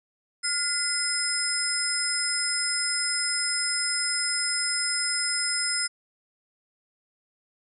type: tone cluster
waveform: sine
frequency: 1419 / 2031 / 5130 / 7440 / 9310 Hz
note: F6 / B6 / E8 / A#8 / D9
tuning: +27 / +48 / -48 / -4 / -16 cents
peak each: -32 / -34 / -27 / -34 / -31 dBFS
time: 0.43-5.88 s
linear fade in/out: 20 ms
effects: none

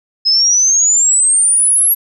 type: exponential sweep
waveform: sine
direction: up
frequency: 5090 to 11550 Hz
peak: -8 dBFS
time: 0.25-1.95 s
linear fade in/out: 20 ms
effects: none

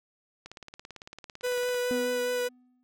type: click train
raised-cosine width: 0.2 ms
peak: -26 dBFS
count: 24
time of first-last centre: 0.46-1.745 s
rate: 17.9 Hz
type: tone with vibrato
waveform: 45% pulse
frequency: 493.9 Hz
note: B4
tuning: in tune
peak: -27 dBFS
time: 1.43-2.49 s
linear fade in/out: 20 ms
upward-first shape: triangle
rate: 4.8 Hz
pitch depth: 13 cents each way
type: tone with exponential decay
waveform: triangle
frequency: 249.8 Hz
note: B3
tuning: 20 cents sharp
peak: -26 dBFS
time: 1.91-2.83 s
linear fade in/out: 0 ms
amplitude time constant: 200 ms
effects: none

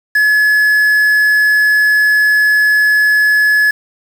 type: tone with quantisation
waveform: triangle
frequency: 1704 Hz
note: G#6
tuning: 44 cents sharp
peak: -6 dBFS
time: 0.15-3.71 s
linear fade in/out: 5 ms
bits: 5
effects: none

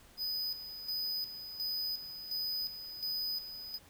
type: tone with tremolo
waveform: square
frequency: 4992 Hz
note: D#8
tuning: 5 cents sharp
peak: -34 dBFS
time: 0.17-3.79 s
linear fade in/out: 50 ms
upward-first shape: square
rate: 1.4 Hz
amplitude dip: 65%
effects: pink hiss -60 dBFS RMS until 3.89 s

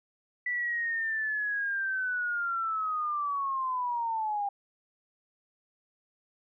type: linear sweep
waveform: sine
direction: down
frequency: 1975.5 to 796 Hz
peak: -28 dBFS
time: 0.46-4.49 s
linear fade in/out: 5 ms
effects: none

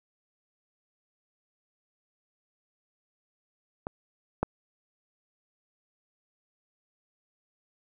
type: clicks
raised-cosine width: 1 ms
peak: -19 / -11 dBFS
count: 2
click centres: 3.869 / 4.43 s
effects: none

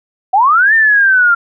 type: linear two-way sweep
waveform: sine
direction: up then down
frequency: 723 to 1816 to 1375 Hz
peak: -6 dBFS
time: 0.33-1.35 s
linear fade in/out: 10 ms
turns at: 0.74 s
effects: none

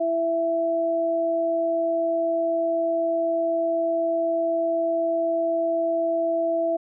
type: tone pair together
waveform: sine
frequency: 332 / 664 Hz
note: E4 / E5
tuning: +12 / +12 cents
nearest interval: octave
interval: 1200 cents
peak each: -28 / -21 dBFS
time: 0-6.77 s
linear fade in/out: 10 ms
effects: none

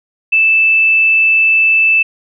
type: tone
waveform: sine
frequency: 2637 Hz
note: E7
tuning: in tune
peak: -7 dBFS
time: 0.32-2.03 s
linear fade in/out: 10 ms
effects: none

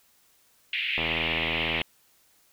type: band-pass noise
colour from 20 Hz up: white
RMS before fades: -29 dBFS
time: 0.73-1.82 s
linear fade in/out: 2 ms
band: 2000 to 3100 Hz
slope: 48 dB/octave
type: click train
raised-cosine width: 1 ms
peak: -18 dBFS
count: 69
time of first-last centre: 0.98-1.814 s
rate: 81.5 Hz
effects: white hiss -63 dBFS RMS until 2.52 s

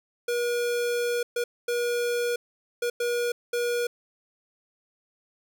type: tone bursts at uneven times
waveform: square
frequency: 480 Hz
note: B4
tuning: 49 cents flat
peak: -25 dBFS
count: 6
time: 0.28-1.23 / 1.36-1.44 / 1.68-2.36 / 2.82-2.9 / 3-3.32 / 3.53-3.87 s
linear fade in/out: 5 ms
effects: none

